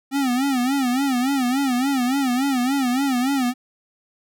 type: tone with vibrato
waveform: square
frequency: 261.6 Hz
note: C4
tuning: in tune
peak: -19 dBFS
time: 0.11-3.54 s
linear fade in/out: 50 ms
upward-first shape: sine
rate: 3.5 Hz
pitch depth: 130 cents each way
effects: none